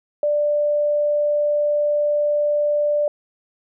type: tone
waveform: sine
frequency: 590 Hz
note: D5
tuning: 8 cents sharp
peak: -16 dBFS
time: 0.23-3.08 s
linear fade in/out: 2 ms
effects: none